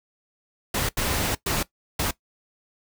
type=noise bursts at uneven times; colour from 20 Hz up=pink; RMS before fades=-25 dBFS; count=4; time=0.74-0.89 / 0.97-1.35 / 1.46-1.63 / 1.99-2.11 s; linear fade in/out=5 ms; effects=noise-tail reverb RT60 0.1 s tail -18 dB re dry